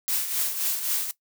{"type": "noise with tremolo", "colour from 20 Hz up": "blue", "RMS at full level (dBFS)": -24, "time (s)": [0.08, 1.11], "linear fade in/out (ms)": 0, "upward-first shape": "triangle", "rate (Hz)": 3.8, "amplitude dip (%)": 65, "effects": ["noise-tail reverb RT60 0.1 s tail -18 dB re dry"]}